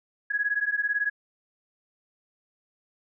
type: beating tone pair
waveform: sine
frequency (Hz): 1661.2 / 1679.2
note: G#6 / G#6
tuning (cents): 0 / +19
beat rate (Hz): 18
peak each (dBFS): -27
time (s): 0.3-1.1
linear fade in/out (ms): 10
effects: none